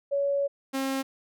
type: tone pair in turn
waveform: sine / sawtooth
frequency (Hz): 562 / 268.5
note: C#5 / C4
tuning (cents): +24 / +45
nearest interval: octave + minor second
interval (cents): 1279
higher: first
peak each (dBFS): -23 / -23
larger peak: neither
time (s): 0.11-0.48 / 0.73-1.03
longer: first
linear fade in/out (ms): 20
effects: none